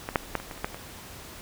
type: clicks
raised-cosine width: 0.5 ms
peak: -16 / -6 / -10 / -23 / -22 / -29 / -12 / -22 dBFS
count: 8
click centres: 0.089 / 0.158 / 0.353 / 0.4 / 0.512 / 0.577 / 0.645 / 0.745 s
effects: pink hiss -44 dBFS RMS until 1.41 s